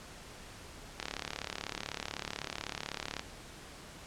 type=click train; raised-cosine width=0.2 ms; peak=-18 dBFS; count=80; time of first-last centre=1-3.194 s; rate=36 Hz; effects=pink hiss -50 dBFS RMS until 4.06 s + low-pass 9000 Hz 12 dB/octave